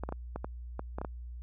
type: clicks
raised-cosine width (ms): 1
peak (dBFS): -22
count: 9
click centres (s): 0.036 / 0.09 / 0.124 / 0.36 / 0.445 / 0.794 / 0.985 / 1.015 / 1.048
effects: added 60 Hz sine -40 dBFS peak until 1.42 s